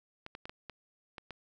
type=clicks; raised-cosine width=0.3 ms; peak=-27 dBFS; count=7; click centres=0.264 / 0.351 / 0.455 / 0.495 / 0.697 / 1.182 / 1.307 s; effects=none